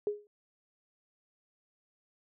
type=tone with exponential decay; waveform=sine; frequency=415.3 Hz; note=G#4; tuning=in tune; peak=-25 dBFS; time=0.07-0.27 s; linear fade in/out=1 ms; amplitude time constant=43 ms; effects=none